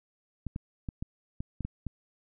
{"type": "clicks", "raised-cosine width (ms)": 5, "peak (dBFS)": -22, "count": 8, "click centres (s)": [0.467, 0.561, 0.888, 1.025, 1.405, 1.607, 1.65, 1.867], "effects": []}